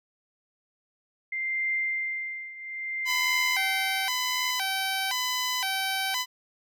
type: tone with tremolo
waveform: sine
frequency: 2093 Hz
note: C7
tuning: in tune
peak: -24 dBFS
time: 1.32-4.51 s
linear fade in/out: 5 ms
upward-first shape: triangle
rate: 0.61 Hz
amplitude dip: 85%
type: tone with vibrato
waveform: 10% pulse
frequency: 880 Hz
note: A5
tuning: in tune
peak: -18 dBFS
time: 3.05-6.26 s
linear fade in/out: 50 ms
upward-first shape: square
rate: 0.97 Hz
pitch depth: 230 cents each way
effects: none